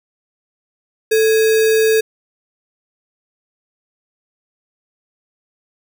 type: tone with sample-and-hold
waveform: sine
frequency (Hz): 440.8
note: A4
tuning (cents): +3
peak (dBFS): -10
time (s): 1.11-2.01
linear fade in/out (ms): 10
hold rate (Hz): 2100
effects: none